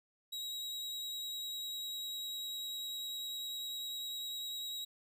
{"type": "tone with vibrato", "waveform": "40% pulse", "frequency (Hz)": 3840, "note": "B7", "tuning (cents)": -49, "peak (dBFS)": -38, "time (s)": [0.32, 4.85], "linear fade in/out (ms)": 10, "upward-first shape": "square", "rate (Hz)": 10, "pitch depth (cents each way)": 8, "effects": []}